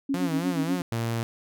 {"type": "tone with tremolo", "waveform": "sine", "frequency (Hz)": 275.1, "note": "C#4", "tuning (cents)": -13, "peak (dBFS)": -22, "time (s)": [0.09, 0.82], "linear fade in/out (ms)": 5, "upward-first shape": "sine", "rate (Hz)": 8.3, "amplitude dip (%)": 85}
{"type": "tone with vibrato", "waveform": "sawtooth", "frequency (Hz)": 169.9, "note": "F3", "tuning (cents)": -47, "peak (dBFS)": -24, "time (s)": [0.14, 0.82], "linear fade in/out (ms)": 2, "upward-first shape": "sine", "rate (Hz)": 3.7, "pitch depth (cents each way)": 120}
{"type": "tone", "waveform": "sawtooth", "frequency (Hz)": 115.3, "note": "A#2", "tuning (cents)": -19, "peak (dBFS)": -22, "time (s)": [0.92, 1.23], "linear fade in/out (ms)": 0}
{"effects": []}